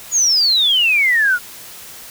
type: exponential sweep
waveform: sine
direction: down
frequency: 6920 to 1396.9 Hz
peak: -11 dBFS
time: 0.11-1.39 s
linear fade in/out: 50 ms
effects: white hiss -36 dBFS RMS until 2.1 s

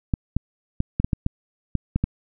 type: clicks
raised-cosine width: 5 ms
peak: -8 dBFS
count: 10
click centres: 0.138 / 0.366 / 0.804 / 1 / 1.045 / 1.132 / 1.264 / 1.753 / 1.96 / 2.04 s
effects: none

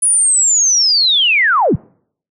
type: linear sweep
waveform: sine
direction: down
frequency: 9956 to 73.42 Hz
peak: -9 dBFS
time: 0.02-1.76 s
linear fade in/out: 10 ms
effects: noise-tail reverb RT60 0.6 s tail -26 dB re dry

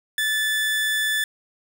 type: tone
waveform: 30% pulse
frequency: 1745 Hz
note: A6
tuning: 15 cents flat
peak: -18 dBFS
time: 0.18-1.24 s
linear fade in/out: 2 ms
effects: none

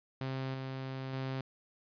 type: tone with level steps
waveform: sawtooth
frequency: 132.5 Hz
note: C3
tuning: 22 cents sharp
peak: -31 / -34 / -31 dBFS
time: 0.21-1.41 s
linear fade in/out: 2 ms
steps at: 0.54 / 1.13 s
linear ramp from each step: 5 ms
effects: resampled to 11025 Hz

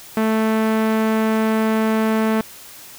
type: tone with low-pass filter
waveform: sawtooth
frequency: 220 Hz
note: A3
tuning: in tune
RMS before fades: -18 dBFS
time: 0.17-2.41 s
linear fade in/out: 2 ms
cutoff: 2100 Hz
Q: 0.82
effects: white hiss -40 dBFS RMS until 2.98 s

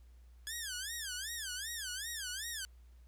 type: tone with vibrato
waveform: 10% pulse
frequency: 1661.2 Hz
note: G#6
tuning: in tune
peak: -30 dBFS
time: 0.47-2.65 s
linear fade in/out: 0 ms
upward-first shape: sine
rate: 2.6 Hz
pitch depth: 230 cents each way
effects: added 60 Hz sine -55 dBFS peak until 3.07 s + pink hiss -74 dBFS RMS until 3.07 s

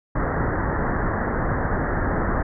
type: low-pass noise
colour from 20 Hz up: pink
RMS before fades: -23 dBFS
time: 0.15-2.43 s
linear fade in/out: 10 ms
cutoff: 1900 Hz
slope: 96 dB/octave
effects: none

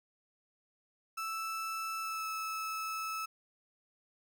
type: tone with pitch glide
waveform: 35% pulse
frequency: 1318.5 to 1304.1 Hz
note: E6 to E6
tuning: 0 to -19 cents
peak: -34 dBFS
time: 1.17-3.26 s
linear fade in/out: 10 ms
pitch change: -19 cents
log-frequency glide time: 2.01-2.28 s
effects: none

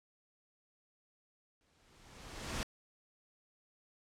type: noise with exponential growth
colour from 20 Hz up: pink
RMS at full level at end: -36 dBFS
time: 1.61-2.63 s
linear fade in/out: 0 ms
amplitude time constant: 220 ms
effects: low-pass 8000 Hz 12 dB/octave

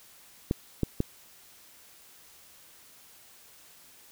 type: clicks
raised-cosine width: 3 ms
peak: -12 dBFS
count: 3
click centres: 0.511 / 0.833 / 1.004 s
effects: white hiss -55 dBFS RMS until 4.11 s

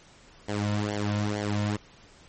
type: tone with flanger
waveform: sawtooth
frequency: 103.83 Hz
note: G#2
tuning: in tune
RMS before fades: -28 dBFS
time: 0.48-1.77 s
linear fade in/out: 10 ms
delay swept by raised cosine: 0.77 to 2.57 ms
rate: 2.2 Hz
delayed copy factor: -0.85
effects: pink hiss -54 dBFS RMS until 2.28 s + MP3 32 kbps

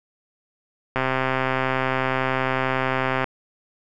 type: click train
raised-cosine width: 0.5 ms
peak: -7 dBFS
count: 300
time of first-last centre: 0.96-3.242 s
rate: 131 Hz
effects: none

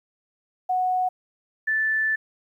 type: tone pair in turn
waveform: sine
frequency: 737 / 1756.2 Hz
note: F#5 / A6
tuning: -7 / -4 cents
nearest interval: octave + minor third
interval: 1503 cents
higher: second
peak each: -20 dBFS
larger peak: neither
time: 0.69-1.09 / 1.67-2.16 s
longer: second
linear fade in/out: 10 ms
effects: 10-bit

